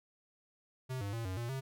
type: tone with pitch steps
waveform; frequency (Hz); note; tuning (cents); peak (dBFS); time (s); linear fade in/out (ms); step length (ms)
square; 129.4 / 100.4 / 115.2 / 93.2 / 118.1 / 133.6; C3 / G2 / A#2 / F#2 / A#2 / C3; -19 / +42 / -20 / +13 / +23 / +36; -37; 0.89-1.61; 20; 120
effects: none